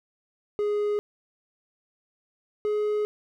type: tone pair in turn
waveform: triangle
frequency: 415.3 / 420.6 Hz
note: G#4 / G#4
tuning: 0 / +22 cents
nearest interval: unison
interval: 22 cents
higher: second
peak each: -21 dBFS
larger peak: neither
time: 0.59-0.99 / 2.65-3.05 s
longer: neither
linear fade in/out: 0 ms
effects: none